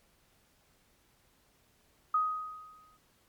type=tone with exponential decay; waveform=sine; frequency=1253 Hz; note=D#6; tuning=12 cents sharp; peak=-23 dBFS; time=2.14-2.97 s; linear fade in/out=5 ms; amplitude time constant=180 ms; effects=pink hiss -68 dBFS RMS until 3.28 s + MP3 96 kbps